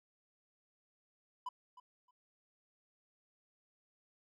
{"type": "tone with echo", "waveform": "triangle", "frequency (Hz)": 997, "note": "B5", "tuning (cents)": 16, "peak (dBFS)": -36, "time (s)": [1.46, 1.49], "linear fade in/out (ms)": 5, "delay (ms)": 310, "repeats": 2, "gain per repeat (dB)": -15, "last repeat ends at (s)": 2.11, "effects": []}